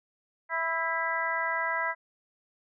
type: harmonic tone with a mistuned harmonic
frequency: 329.6 Hz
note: E4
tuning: in tune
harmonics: 2 / 3 / 4 / 5 / 6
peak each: -36 / -32 / -35 / -33 / -32 dBFS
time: 0.49-1.95 s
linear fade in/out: 50 ms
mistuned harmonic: 5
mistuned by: -28 cents
effects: none